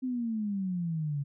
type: exponential sweep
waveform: sine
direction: down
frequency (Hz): 261.6 to 138.9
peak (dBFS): -29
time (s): 0.02-1.24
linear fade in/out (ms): 20
effects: none